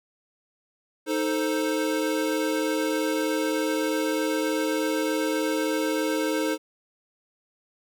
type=chord; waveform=square; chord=A diminished; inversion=second; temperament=equal with one note detuned; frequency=312.4 / 440 / 523.3 Hz; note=Eb4 / A4 / C5; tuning=+7 / 0 / 0 cents; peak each=-27 / -30 / -30 dBFS; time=1.06-6.58 s; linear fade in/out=50 ms; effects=none